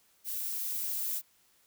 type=noise with level ramp; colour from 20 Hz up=violet; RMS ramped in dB=-36 to -33 dBFS; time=0.24-1.22 s; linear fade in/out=50 ms; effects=white hiss -67 dBFS RMS until 1.66 s